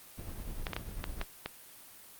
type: noise with tremolo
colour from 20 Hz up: brown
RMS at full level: -38 dBFS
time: 0.17-1.25 s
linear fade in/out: 20 ms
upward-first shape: triangle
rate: 10 Hz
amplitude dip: 55%
type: clicks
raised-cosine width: 0.3 ms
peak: -18 dBFS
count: 6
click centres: 0.668 / 0.733 / 0.765 / 1.041 / 1.214 / 1.46 s
effects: white hiss -53 dBFS RMS until 2.19 s + Opus 32 kbps